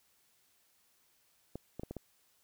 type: clicks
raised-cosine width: 2 ms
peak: -27 dBFS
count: 5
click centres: 1.556 / 1.796 / 1.834 / 1.91 / 1.967 s
effects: white hiss -71 dBFS RMS until 2.43 s